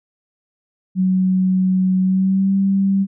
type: tone with pitch glide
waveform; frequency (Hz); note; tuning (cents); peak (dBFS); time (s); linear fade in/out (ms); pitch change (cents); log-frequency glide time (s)
sine; 186.4 to 195.1; F#3 to G3; +13 to -8; -13; 0.95-3.07; 50; +79; 2.01-2.54
effects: none